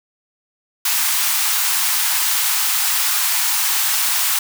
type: high-pass noise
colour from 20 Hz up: white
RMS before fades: -18 dBFS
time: 0.85-4.39 s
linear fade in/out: 5 ms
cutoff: 790 Hz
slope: 48 dB/octave
effects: none